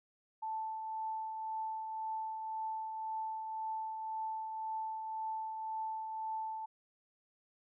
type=tone with tremolo; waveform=sine; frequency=880 Hz; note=A5; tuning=in tune; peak=-35 dBFS; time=0.42-6.66 s; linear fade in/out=10 ms; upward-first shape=triangle; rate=1.9 Hz; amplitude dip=40%; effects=none